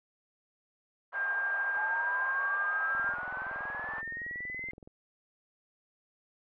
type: band-pass noise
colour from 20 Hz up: white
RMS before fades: -42 dBFS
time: 1.12-4.02 s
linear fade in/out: 20 ms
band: 680 to 1300 Hz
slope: 24 dB/octave
type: tone with tremolo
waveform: sine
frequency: 1600 Hz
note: G6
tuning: 35 cents sharp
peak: -28 dBFS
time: 1.13-3.16 s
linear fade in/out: 50 ms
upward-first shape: sine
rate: 13 Hz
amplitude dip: 25%
type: linear sweep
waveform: sine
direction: up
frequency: 836 to 2093 Hz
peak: -36 dBFS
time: 1.77-4.71 s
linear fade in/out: 0 ms
type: click train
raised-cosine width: 2 ms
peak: -37 dBFS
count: 42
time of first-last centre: 2.95-4.875 s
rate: 21.3 Hz
effects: none